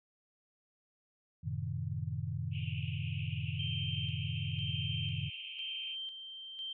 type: chord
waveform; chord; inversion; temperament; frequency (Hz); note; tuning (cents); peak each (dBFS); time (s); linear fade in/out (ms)
sine; F# diminished seventh; none; equal with one note detuned; 92.5 / 110.89 / 130.81 / 155.56; F#2 / A2 / C3 / Eb3; 0 / +14 / 0 / 0; -40; 1.43-5.3; 20
type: band-pass noise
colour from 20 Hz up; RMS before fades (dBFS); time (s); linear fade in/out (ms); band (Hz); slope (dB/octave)
pink; -48; 2.51-5.97; 50; 2500 to 3000; 96
type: tone with tremolo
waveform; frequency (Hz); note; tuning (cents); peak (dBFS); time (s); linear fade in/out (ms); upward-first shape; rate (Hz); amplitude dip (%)
sine; 3136; G7; 0; -38; 3.59-6.73; 5; square; 1; 50
effects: none